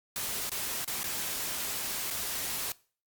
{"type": "noise with dropouts", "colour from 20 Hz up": "white", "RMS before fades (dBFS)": -34, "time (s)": [0.16, 2.72], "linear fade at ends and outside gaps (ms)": 1, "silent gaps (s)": [[0.494, 0.517], [0.846, 0.877], [1.032, 1.041], [2.104, 2.108]], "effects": ["noise-tail reverb RT60 0.4 s tail -21 dB re dry", "Opus 48 kbps"]}